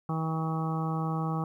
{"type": "harmonic tone", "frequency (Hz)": 160.3, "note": "E3", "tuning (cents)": -48, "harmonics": [1, 2, 3, 4, 5, 6, 7, 8], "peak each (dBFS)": [-29, -38, -41, -47, -37, -47, -38, -42], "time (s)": [0.09, 1.44], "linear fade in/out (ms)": 2, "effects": ["11-bit"]}